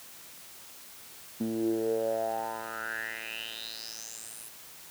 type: tone with band-pass filter sweep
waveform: 10% pulse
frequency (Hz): 112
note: A2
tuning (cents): +31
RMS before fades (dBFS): -34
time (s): 1.4-4.49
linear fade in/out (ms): 10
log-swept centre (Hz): 240 to 11000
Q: 6.4
effects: white hiss -49 dBFS RMS until 4.9 s + high-pass 60 Hz 12 dB/octave